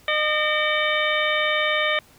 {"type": "harmonic tone with a mistuned harmonic", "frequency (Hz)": 609, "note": "D#5", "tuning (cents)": -37, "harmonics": [1, 2, 3, 4, 5, 6], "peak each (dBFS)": [-25, -27, -25, -25, -29, -29], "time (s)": [0.08, 1.99], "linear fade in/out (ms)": 2, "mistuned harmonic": 4, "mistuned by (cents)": -100, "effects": ["pink hiss -53 dBFS RMS until 2.18 s"]}